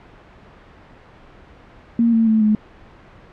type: tone with pitch steps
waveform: sine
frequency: 232.5 / 225.9 / 219.5 / 213.2 Hz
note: A#3 / A3 / A3 / G#3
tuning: -4 / +46 / -4 / +46 cents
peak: -12 dBFS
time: 1.99-2.55 s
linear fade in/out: 2 ms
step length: 140 ms
effects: pink hiss -45 dBFS RMS until 3.32 s + low-pass 2000 Hz 12 dB/octave